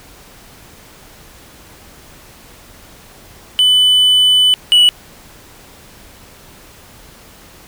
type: tone pair in turn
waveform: triangle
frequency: 3000 / 2947 Hz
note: F#7 / F#7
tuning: +23 / -8 cents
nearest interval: unison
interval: 31 cents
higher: first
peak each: -6 / -4 dBFS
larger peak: second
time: 3.59-4.54 / 4.72-4.89 s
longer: first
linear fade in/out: 0 ms
effects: pink hiss -41 dBFS RMS until 7.67 s